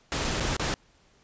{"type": "noise with dropouts", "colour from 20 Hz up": "pink", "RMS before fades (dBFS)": -28, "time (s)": [0.12, 0.74], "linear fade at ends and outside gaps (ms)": 0, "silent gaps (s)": [[0.244, 0.248], [0.399, 0.406], [0.566, 0.596]], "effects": ["pink hiss -62 dBFS RMS until 1.23 s", "resampled to 16000 Hz"]}